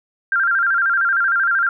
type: tone with vibrato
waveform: sine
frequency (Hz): 1480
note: F#6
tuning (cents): 0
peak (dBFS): -14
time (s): 0.32-1.69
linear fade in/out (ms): 2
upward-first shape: square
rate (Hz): 13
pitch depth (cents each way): 110
effects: none